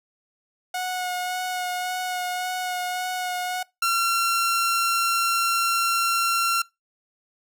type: tone with vibrato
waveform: sawtooth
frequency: 729 Hz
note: F#5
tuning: 26 cents flat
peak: -22 dBFS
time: 0.74-3.63 s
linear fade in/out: 5 ms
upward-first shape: sine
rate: 1.8 Hz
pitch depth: 15 cents each way
type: tone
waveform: sawtooth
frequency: 1365 Hz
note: F6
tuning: 40 cents flat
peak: -16 dBFS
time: 3.82-6.62 s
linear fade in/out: 5 ms
effects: noise-tail reverb RT60 0.2 s tail -22 dB re dry